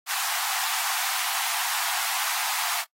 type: high-pass noise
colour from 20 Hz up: pink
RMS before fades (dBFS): -28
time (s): 0.06-2.85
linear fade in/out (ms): 50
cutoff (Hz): 710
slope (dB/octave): 96
effects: noise-tail reverb RT60 0.1 s tail -21 dB re dry + AAC 48 kbps